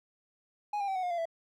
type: tone with pitch steps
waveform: triangle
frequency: 830.6 / 800 / 770.5 / 742.1 / 714.8 / 688.4 / 663.1 Hz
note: G#5 / G5 / G5 / F#5 / F5 / F5 / E5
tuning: 0 / +35 / -30 / +5 / +40 / -25 / +10 cents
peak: -28 dBFS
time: 0.73-1.255 s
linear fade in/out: 5 ms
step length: 75 ms
effects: none